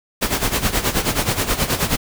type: noise with tremolo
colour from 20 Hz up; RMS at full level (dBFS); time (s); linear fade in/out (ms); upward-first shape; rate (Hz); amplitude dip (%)
pink; -17; 0.21-1.97; 20; sine; 9.4; 75
effects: none